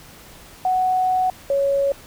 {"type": "tone pair in turn", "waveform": "sine", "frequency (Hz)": [742, 555.9], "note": ["F#5", "C#5"], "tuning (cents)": [5, 5], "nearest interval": "perfect fourth", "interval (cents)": 500, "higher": "first", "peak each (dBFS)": -16, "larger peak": "neither", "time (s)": [[0.65, 1.3], [1.5, 1.92]], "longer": "first", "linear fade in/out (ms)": 2, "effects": ["pink hiss -44 dBFS RMS until 2.06 s"]}